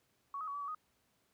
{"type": "tone with pitch steps", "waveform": "sine", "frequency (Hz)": [1120, 1262, 1125, 1150, 1132, 1247], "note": ["C#6", "D#6", "C#6", "D6", "C#6", "D#6"], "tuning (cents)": [18, 24, 25, -37, 36, 3], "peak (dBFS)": -38, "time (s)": [0.34, 0.748], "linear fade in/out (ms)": 2, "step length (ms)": 68, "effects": ["pink hiss -75 dBFS RMS until 1.33 s", "high-pass 80 Hz 12 dB/octave"]}